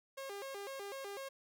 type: tone with vibrato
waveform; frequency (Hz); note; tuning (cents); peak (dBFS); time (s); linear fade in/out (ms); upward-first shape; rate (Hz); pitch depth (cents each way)
sawtooth; 466.2; A#4; 0; -39; 0.17-1.29; 10; square; 4; 260
effects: none